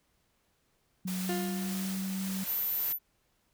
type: tone with pitch glide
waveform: sine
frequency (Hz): 185 to 190.97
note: F#3 to G3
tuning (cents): 0 to -45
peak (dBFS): -32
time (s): 1.05-2.44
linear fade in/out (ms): 5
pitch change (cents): +55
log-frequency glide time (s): 1.19-1.44
type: noise with tremolo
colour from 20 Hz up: white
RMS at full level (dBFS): -40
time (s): 1.07-2.93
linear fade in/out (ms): 10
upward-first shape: sine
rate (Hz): 1.7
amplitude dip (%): 30
type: tone with exponential decay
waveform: 30% pulse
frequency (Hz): 353.3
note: F4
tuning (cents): +20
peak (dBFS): -28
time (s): 1.29-2.35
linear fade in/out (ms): 2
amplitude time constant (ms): 230
type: tone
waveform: sine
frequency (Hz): 14020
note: A9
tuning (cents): -7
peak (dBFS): -29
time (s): 2.45-2.99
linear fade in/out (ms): 50
effects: pink hiss -73 dBFS RMS until 3.53 s